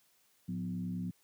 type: tone with frequency modulation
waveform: sine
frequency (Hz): 178.7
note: F3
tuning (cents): +40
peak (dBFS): -34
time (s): 0.48-1.11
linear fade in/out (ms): 10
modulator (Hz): 69.8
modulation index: 0.88
effects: white hiss -70 dBFS RMS until 1.23 s + high-pass 80 Hz 12 dB/octave